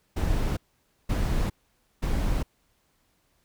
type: noise bursts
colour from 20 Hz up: brown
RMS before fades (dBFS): -25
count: 3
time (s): 0.16-2.43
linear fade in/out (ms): 10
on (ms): 410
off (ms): 520
effects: pink hiss -69 dBFS RMS until 3.44 s